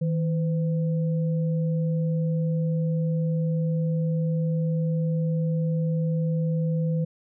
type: tone pair together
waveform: sine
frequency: 160.1 / 508.3 Hz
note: D#3 / B4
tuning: +50 / +50 cents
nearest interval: octave + minor sixth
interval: 2000 cents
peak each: -22 / -33 dBFS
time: 0.01-7.05 s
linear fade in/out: 10 ms
effects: none